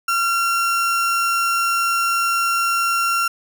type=tone; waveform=35% pulse; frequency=1371 Hz; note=F6; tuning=32 cents flat; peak=-15 dBFS; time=0.08-3.28 s; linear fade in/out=5 ms; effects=none